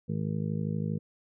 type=harmonic tone; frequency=52.5 Hz; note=G#1; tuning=19 cents sharp; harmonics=2 / 3 / 4 / 5 / 6 / 7 / 8 / 9; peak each=-36 / -31 / -34 / -47 / -49 / -50 / -45 / -43 dBFS; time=0.08-0.99 s; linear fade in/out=20 ms; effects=none